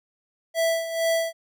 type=tone with tremolo; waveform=square; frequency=659.3 Hz; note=E5; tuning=in tune; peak=-20 dBFS; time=0.54-1.33 s; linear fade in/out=50 ms; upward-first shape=sine; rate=2.2 Hz; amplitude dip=70%; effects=none